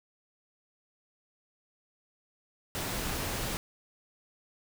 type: noise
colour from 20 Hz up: pink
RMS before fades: -34 dBFS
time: 2.75-3.57 s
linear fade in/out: 0 ms
effects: none